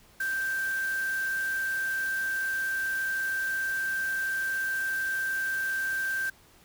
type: tone in noise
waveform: sine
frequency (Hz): 1568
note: G6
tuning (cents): 0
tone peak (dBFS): -27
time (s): 0.2-6.3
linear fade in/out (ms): 5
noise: white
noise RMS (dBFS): -43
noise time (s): 0.2-6.3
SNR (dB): +13
effects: pink hiss -58 dBFS RMS until 6.64 s